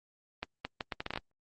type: accelerating click train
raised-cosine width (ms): 0.3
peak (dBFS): -18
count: 10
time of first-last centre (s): 0.43-1.175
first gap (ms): 220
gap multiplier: 0.72
effects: Opus 24 kbps